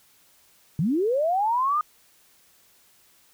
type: linear sweep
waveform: sine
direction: up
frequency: 136.7 to 1244.5 Hz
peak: -20 dBFS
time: 0.79-1.81 s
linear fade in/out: 2 ms
effects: white hiss -59 dBFS RMS until 3.33 s

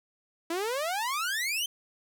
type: exponential sweep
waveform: sawtooth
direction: up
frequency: 322.5 to 3148 Hz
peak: -25 dBFS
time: 0.5-1.66 s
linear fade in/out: 5 ms
effects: none

